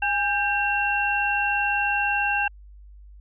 sine tone cluster, 818 / 1580 / 2727 Hz, G#5 / G6 / F7, -26 / +13 / -42 cents, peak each -25 dBFS, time 0.02-2.48 s, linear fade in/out 5 ms, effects added 50 Hz sine -43 dBFS peak until 3.2 s

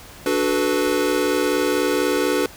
square chord, B minor seventh, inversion first, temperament equal with one note detuned, 293.7 / 370 / 434.2 / 493.9 Hz, D4 / F#4 / A4 / B4, 0 / 0 / -23 / 0 cents, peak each -24 / -24 / -25 / -24 dBFS, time 0.26-2.46 s, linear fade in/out 2 ms, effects pink hiss -42 dBFS RMS until 2.56 s

